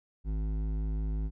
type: tone with hard clipping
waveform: sine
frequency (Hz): 52.8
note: G#1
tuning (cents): +29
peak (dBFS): -31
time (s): 0.24-1.31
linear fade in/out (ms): 50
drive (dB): 11
effects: none